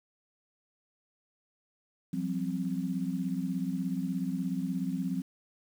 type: chord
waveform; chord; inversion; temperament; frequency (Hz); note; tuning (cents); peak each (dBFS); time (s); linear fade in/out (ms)
sine; F suspended second; none; equal with one note detuned; 174.61 / 191.3 / 261.6; F3 / G3 / C4; 0 / -42 / 0; -34; 2.13-5.22; 5
effects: 9-bit